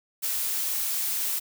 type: noise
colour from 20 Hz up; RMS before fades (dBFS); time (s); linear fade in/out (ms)
blue; -28; 0.22-1.4; 20
effects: none